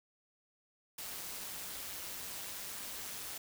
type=noise with amplitude modulation; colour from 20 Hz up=white; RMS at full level=-41 dBFS; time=0.98-3.38 s; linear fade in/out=5 ms; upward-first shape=sine; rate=197 Hz; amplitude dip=60%; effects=none